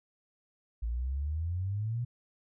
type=exponential sweep; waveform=sine; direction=up; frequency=55 to 123.47 Hz; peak=-30 dBFS; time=0.82-2.05 s; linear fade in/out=10 ms; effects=none